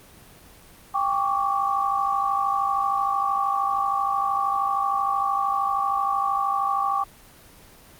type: tone cluster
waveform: sine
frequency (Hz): 794 / 1114 / 1167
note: G5 / C#6 / D6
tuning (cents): +22 / +8 / -11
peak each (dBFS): -25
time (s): 0.94-7.04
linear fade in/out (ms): 10
effects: pink hiss -49 dBFS RMS until 7.99 s + Opus 24 kbps